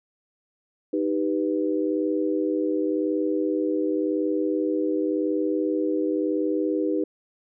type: chord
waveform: sine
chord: Eb augmented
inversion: none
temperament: equal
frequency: 311.1 / 392 / 493.9 Hz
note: Eb4 / G4 / B4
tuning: 0 / 0 / 0 cents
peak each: -24 / -27 / -28 dBFS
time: 0.93-7.04 s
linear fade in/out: 5 ms
effects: none